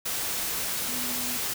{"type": "tone in noise", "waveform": "sine", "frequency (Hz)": 246.9, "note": "B3", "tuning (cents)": 0, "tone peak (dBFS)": -38, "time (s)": [0.88, 1.38], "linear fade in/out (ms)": 10, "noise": "white", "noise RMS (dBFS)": -30, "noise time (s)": [0.05, 1.54], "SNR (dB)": -11, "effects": []}